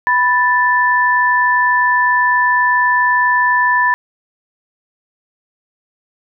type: tone pair together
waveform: sine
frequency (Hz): 987.8 / 1760.1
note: B5 / A6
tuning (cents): 0 / 0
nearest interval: minor seventh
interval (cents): 1000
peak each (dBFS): -13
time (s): 0.07-3.94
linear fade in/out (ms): 0
effects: none